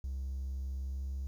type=tone with pitch glide; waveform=triangle; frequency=66.5 to 67.27 Hz; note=C2 to C2; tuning=+29 to +49 cents; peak=-32 dBFS; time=0.04-1.27 s; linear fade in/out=0 ms; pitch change=+20 cents; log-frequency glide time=0.83-1.03 s; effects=tanh soft clip ceiling -30 dBFS + 11-bit